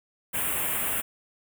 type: band-stop noise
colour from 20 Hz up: white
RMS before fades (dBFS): -28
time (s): 0.33-1.02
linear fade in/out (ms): 20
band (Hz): 3100 to 8200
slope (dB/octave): 48
effects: none